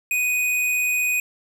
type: tone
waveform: square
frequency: 2489 Hz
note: D#7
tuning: in tune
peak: -20 dBFS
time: 0.11-1.2 s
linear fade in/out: 2 ms
effects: none